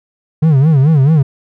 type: tone with vibrato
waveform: triangle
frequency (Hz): 146.4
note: D3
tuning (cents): -5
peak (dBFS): -4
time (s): 0.42-1.23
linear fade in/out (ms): 10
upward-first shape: sine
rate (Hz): 4.6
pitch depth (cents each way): 190
effects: none